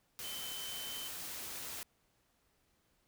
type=tone in noise; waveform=sine; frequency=3069 Hz; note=G7; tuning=37 cents flat; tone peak=-44 dBFS; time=0.24-1.08 s; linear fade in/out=0 ms; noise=white; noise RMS=-44 dBFS; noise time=0.19-1.83 s; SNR=-3 dB; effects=pink hiss -75 dBFS RMS until 3.07 s